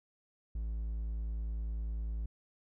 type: tone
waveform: triangle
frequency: 55 Hz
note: A1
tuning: in tune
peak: -32 dBFS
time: 0.55-2.26 s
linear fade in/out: 5 ms
effects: none